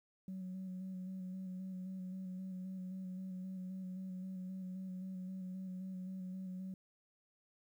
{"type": "tone with vibrato", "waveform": "sine", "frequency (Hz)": 186.4, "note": "F#3", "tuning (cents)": 13, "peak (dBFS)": -40, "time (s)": [0.28, 6.74], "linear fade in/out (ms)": 2, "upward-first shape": "square", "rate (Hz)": 3.8, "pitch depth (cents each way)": 21, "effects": ["tanh soft clip ceiling -39 dBFS", "12-bit"]}